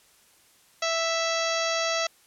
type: harmonic tone with a mistuned harmonic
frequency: 659.3 Hz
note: E5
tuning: in tune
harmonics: 1 / 2 / 3 / 4 / 5 / 6 / 7 / 8 / 9 / 10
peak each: -28 / -31 / -33 / -34 / -35 / -36 / -36 / -37 / -38 / -38 dBFS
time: 0.82-2.07 s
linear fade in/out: 5 ms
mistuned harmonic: 8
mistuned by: +71 cents
effects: white hiss -59 dBFS RMS until 2.26 s + low-pass 12000 Hz 12 dB/octave